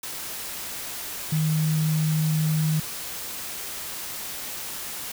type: tone in noise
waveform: sine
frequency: 156 Hz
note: D#3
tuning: 5 cents sharp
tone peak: -20 dBFS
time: 1.32-2.8 s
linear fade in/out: 5 ms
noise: white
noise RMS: -34 dBFS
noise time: 0.03-5.12 s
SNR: +11 dB
effects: none